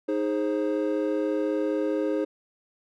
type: chord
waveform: triangle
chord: Ab major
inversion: second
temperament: equal with one note detuned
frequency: 311.1 / 415.3 / 529.9 Hz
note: Eb4 / Ab4 / C5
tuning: 0 / 0 / +22 cents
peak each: -25 / -27 / -27 dBFS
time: 0.08-2.25 s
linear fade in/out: 10 ms
effects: none